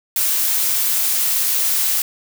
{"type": "noise", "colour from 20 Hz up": "blue", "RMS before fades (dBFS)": -18, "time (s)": [0.16, 2.02], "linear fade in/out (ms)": 2, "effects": []}